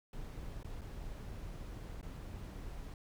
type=noise with dropouts; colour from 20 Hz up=brown; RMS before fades=-45 dBFS; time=0.13-2.94 s; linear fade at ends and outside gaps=2 ms; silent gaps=0.631-0.645 / 0.811-0.816 / 2.014-2.028 s; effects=none